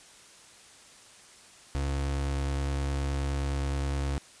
35% pulse tone, 69.6 Hz, C#2, 8 cents sharp, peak -26 dBFS, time 1.75-4.18 s, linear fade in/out 0 ms, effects white hiss -53 dBFS RMS until 4.4 s + resampled to 22050 Hz

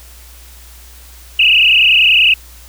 sine tone with frequency modulation, 2725 Hz, F7, 43 cents flat, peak -6 dBFS, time 1.39-2.34 s, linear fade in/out 5 ms, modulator 30.4 Hz, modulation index 7.1, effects added 60 Hz sine -37 dBFS peak until 2.68 s + white hiss -41 dBFS RMS until 2.68 s

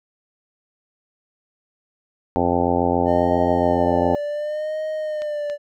harmonic tone, 87.31 Hz, F2, in tune, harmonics 1 / 2 / 3 / 4 / 5 / 6 / 7 / 8 / 9 / 10, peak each -28 / -28 / -23 / -26 / -25 / -25 / -27 / -29 / -24 / -27 dBFS, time 2.36-4.15 s, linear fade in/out 0 ms
triangle tone with vibrato, 603 Hz, D5, 46 cents sharp, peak -21 dBFS, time 3.05-5.58 s, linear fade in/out 50 ms, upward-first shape sine, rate 0.69 Hz, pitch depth 56 cents each way
clicks, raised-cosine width 0.2 ms, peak -20 dBFS, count 2, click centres 5.22 / 5.499 s
effects none

